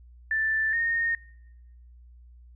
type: tone pair in turn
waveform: sine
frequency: 1766 / 1843.5 Hz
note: A6 / A#6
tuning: +6 / -20 cents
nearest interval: minor second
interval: 74 cents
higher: second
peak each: -23 dBFS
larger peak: neither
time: 0.31-0.73 / 0.73-1.15 s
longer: neither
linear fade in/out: 2 ms
effects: noise-tail reverb RT60 1.0 s tail -26 dB re dry + added 60 Hz sine -48 dBFS peak until 2.55 s